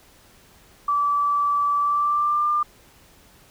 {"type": "tone with pitch glide", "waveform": "sine", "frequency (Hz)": [1157, 1197.1], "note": ["D6", "D6"], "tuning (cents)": [-26, 33], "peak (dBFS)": -18, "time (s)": [0.88, 2.63], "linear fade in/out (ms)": 5, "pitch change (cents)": 59, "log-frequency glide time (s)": [1.79, 2.49], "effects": ["pink hiss -53 dBFS RMS until 3.5 s"]}